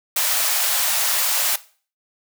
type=high-pass noise; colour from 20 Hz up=white; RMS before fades=-20 dBFS; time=0.16-1.56 s; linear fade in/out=5 ms; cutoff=550 Hz; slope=48 dB/octave; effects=noise-tail reverb RT60 0.4 s tail -17 dB re dry